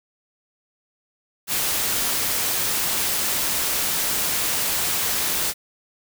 white noise, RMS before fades -23 dBFS, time 1.47-5.54 s, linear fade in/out 50 ms, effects none

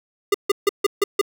square tone bursts, 403.2 Hz, G4, 49 cents sharp, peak -14 dBFS, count 6, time 0.32-1.214 s, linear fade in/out 5 ms, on 24 ms, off 150 ms, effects none

